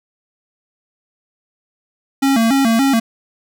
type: tone with vibrato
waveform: square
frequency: 249 Hz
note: B3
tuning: 14 cents sharp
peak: -12 dBFS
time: 2.22-3 s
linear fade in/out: 10 ms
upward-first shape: square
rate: 3.5 Hz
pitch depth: 160 cents each way
effects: none